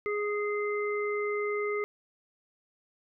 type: harmonic tone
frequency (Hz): 415.3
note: G#4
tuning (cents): 0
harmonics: 1 / 3 / 5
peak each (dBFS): -29 / -37 / -36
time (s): 0.06-1.84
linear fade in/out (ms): 0
effects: none